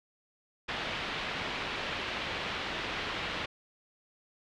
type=low-pass noise; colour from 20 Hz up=white; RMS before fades=-36 dBFS; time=0.68-3.46 s; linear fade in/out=10 ms; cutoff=3400 Hz; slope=24 dB/octave; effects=none